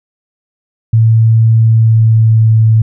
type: tone with pitch glide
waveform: sine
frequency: 112.6 to 110.99 Hz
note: A2 to A2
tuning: +40 to +16 cents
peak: -4 dBFS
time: 0.93-2.82 s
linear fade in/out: 5 ms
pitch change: -24 cents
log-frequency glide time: 1.62-2.58 s
effects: none